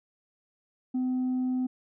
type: tone with tanh clipping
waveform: sine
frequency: 254.8 Hz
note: C4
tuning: 46 cents flat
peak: -26 dBFS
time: 0.94-1.67 s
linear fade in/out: 10 ms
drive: 1 dB
effects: none

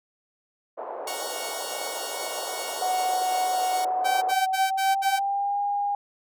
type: band-pass noise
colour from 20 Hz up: white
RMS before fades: -35 dBFS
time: 0.77-4.33 s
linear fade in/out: 20 ms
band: 480 to 810 Hz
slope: 24 dB/octave
type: chord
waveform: 5% pulse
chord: Gb major seventh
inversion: none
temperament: equal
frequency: 740 / 932.3 / 1108.7 / 1396.9 Hz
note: Gb5 / Bb5 / Db6 / F6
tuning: 0 / 0 / 0 / 0 cents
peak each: -25 / -28 / -25 / -28 dBFS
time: 1.07-3.85 s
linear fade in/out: 5 ms
type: tone with pitch glide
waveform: sine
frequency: 740 to 811.7 Hz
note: F#5 to G#5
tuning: 0 to -40 cents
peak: -23 dBFS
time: 2.82-5.95 s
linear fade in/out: 2 ms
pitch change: +160 cents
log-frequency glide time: 4.11-5.6 s
type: tone bursts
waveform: sawtooth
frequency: 772 Hz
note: G5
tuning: 27 cents flat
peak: -20 dBFS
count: 5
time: 4.04-5.196 s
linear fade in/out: 20 ms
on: 180 ms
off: 64 ms
effects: none

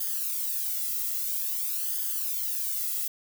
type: noise with flanger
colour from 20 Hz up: violet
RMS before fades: -30 dBFS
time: 0-3.08 s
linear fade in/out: 5 ms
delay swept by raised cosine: 0.61 to 1.53 ms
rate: 0.5 Hz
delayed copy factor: +0.85
effects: none

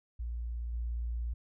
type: tone with level steps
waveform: sine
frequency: 58.5 Hz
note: A#1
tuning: 7 cents sharp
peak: -34 / -32 dBFS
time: 0.19-1.34 s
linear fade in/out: 10 ms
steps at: 0.73 s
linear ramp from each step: 5 ms
effects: none

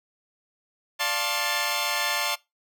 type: chord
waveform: 10% pulse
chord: D minor seventh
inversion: none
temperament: equal with one note detuned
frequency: 587.3 / 698.5 / 880 / 1071 Hz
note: D5 / F5 / A5 / C6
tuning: 0 / 0 / 0 / +40 cents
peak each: -23 / -23 / -21 / -20 dBFS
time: 0.99-2.36 s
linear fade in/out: 20 ms
effects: noise-tail reverb RT60 0.2 s tail -21 dB re dry

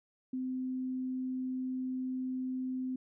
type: tone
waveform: sine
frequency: 257.3 Hz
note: C4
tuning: 29 cents flat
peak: -33 dBFS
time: 0.33-2.96 s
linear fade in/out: 5 ms
effects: none

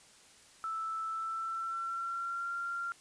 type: tone with pitch glide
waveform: sine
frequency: 1318.5 to 1383.3 Hz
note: E6 to F6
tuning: 0 to -17 cents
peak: -34 dBFS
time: 0.64-2.92 s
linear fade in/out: 0 ms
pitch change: +83 cents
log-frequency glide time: 1.08-2.52 s
effects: white hiss -59 dBFS RMS until 3 s + resampled to 22050 Hz

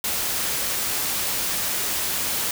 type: noise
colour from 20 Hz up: white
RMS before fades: -25 dBFS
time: 0.04-2.51 s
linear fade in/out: 2 ms
effects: none

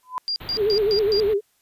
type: tone with exponential growth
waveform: sine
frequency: 1009 Hz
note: B5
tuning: 37 cents sharp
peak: -20 dBFS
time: 0.03-0.18 s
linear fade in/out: 0 ms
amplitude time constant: 32 ms
type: tone bursts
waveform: sine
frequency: 4787 Hz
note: D8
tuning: 32 cents sharp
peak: -22 dBFS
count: 5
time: 0.28-1.2 s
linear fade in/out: 0 ms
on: 80 ms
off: 130 ms
type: band-stop noise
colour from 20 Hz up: pink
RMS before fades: -37 dBFS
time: 0.4-1.34 s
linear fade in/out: 10 ms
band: 4200 to 13000 Hz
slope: 96 dB/octave
type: tone with vibrato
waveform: sine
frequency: 416.7 Hz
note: G#4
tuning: 6 cents sharp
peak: -17 dBFS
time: 0.56-1.41 s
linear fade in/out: 50 ms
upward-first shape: sine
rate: 9.7 Hz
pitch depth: 100 cents each way
effects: white hiss -65 dBFS RMS until 1.61 s + resampled to 32000 Hz

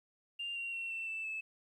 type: tone with pitch steps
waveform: sine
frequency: 2794 / 2757 / 2721 / 2685 / 2649 / 2614 Hz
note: F7 / F7 / F7 / E7 / E7 / E7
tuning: 0 / -23 / -46 / +31 / +8 / -15 cents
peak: -36 dBFS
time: 0.39-1.41 s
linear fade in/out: 10 ms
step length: 170 ms
effects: tanh soft clip ceiling -33 dBFS + 12-bit

